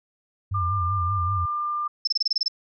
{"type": "tone with vibrato", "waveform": "sine", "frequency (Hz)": 92.5, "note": "F#2", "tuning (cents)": 0, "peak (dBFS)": -24, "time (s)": [0.51, 1.46], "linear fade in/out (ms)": 10, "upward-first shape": "sine", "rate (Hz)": 5.2, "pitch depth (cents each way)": 130}
{"type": "tone", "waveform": "sine", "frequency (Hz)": 1196, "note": "D6", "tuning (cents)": 31, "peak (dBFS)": -24, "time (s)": [0.54, 1.88], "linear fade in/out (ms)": 10}
{"type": "tone bursts", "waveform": "sine", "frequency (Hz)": 5274, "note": "E8", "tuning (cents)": 0, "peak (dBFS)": -19, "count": 9, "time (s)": [2.05, 2.482], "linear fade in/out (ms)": 5, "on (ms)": 24, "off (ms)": 27}
{"effects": []}